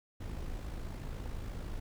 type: noise with amplitude modulation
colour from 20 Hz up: brown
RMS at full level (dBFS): -38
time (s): 0.2-1.8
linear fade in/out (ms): 10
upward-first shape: sine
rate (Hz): 54.1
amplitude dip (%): 45
effects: none